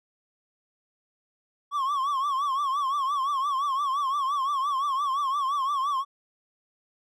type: tone with vibrato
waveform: triangle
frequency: 1108.7 Hz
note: C#6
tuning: in tune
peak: -22 dBFS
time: 1.71-6.05 s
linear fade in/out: 50 ms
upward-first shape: triangle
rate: 5.8 Hz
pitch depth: 130 cents each way
effects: none